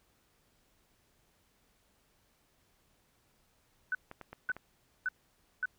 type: tone bursts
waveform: sine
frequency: 1500 Hz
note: F#6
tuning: 23 cents sharp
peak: -29 dBFS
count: 4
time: 3.92-5.656 s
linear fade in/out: 2 ms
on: 29 ms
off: 540 ms
type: clicks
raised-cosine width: 0.5 ms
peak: -30 dBFS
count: 5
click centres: 4.114 / 4.213 / 4.33 / 4.498 / 4.566 s
effects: pink hiss -71 dBFS RMS until 5.78 s